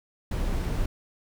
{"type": "noise", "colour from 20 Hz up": "brown", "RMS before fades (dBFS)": -27, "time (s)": [0.31, 0.86], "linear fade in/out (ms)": 5, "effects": []}